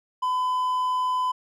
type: tone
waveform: triangle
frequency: 1009 Hz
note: B5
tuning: 37 cents sharp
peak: -20 dBFS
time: 0.22-1.32 s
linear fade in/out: 10 ms
effects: none